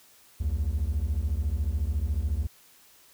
triangle beating tone pair, 66.1 / 80.1 Hz, C2 / E2, +18 / -49 cents, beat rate 14 Hz, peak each -25 dBFS, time 0.4-2.47 s, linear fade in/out 10 ms, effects tanh soft clip ceiling -18 dBFS + white hiss -57 dBFS RMS until 3.13 s

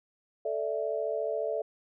sine chord, A suspended fourth, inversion none, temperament equal with one note detuned, 440 / 585 / 659.3 Hz, A4 / D5 / E5, 0 / -7 / 0 cents, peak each -33 dBFS, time 0.45-1.62 s, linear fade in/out 5 ms, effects none

